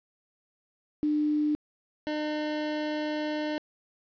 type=tone pair in turn; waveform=sine / 25% pulse; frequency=299.9 / 303 Hz; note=D4 / D#4; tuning=+36 / -46 cents; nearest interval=unison; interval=18 cents; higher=second; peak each=-23 / -25 dBFS; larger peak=first; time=1.03-1.55 / 2.07-3.58 s; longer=second; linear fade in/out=0 ms; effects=resampled to 11025 Hz + 9-bit